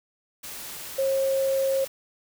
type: tone in noise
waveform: sine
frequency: 539 Hz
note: C#5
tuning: 49 cents flat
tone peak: -21 dBFS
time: 0.98-1.85 s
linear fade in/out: 10 ms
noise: white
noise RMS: -38 dBFS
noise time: 0.43-1.88 s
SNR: +14 dB
effects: none